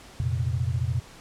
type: chord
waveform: sine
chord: F suspended fourth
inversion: none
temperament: equal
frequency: 87.31 / 116.54 / 130.81 Hz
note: F2 / Bb2 / C3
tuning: 0 / 0 / 0 cents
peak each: -28 / -27 / -29 dBFS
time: 0.2-1 s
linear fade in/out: 0 ms
effects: pink hiss -48 dBFS RMS until 1.2 s + low-pass 9000 Hz 12 dB/octave